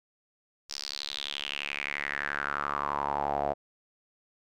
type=tone with band-pass filter sweep; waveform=sawtooth; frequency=71.6 Hz; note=D2; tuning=43 cents flat; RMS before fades=-33 dBFS; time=0.69-3.54 s; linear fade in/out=20 ms; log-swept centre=5300 to 660 Hz; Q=5.4; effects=none